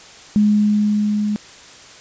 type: tone with level ramp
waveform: sine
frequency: 209.3 Hz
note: G#3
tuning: 14 cents sharp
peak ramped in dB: -10 to -17 dBFS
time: 0.36-1.36 s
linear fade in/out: 0 ms
effects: white hiss -41 dBFS RMS until 2 s + resampled to 16000 Hz